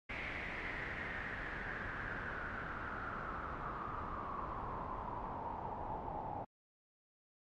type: noise with low-pass filter sweep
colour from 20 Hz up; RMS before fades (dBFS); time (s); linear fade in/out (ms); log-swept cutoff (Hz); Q
pink; -43; 0.09-6.45; 10; 2200 to 800; 5.9
effects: AAC 64 kbps